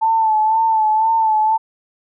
sine tone with vibrato, 880 Hz, A5, in tune, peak -12 dBFS, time 0.01-1.58 s, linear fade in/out 20 ms, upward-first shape sine, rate 2 Hz, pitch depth 41 cents each way, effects none

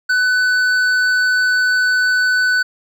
triangle tone with hard clipping, 1499 Hz, F#6, 22 cents sharp, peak -14 dBFS, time 0.09-2.63 s, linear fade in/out 10 ms, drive 11 dB, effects none

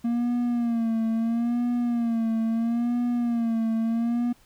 triangle tone with vibrato, 233.1 Hz, A#3, in tune, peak -20 dBFS, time 0.04-4.33 s, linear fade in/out 10 ms, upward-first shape sine, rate 0.75 Hz, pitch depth 66 cents each way, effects pink hiss -59 dBFS RMS until 4.45 s

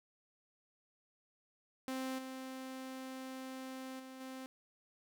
sawtooth tone with level steps, 261.6 Hz, C4, in tune, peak -34 / -40 / -45 / -41 dBFS, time 1.88-4.46 s, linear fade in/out 0 ms, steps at 2.18 / 3.99 / 4.2 s, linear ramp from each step 10 ms, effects none

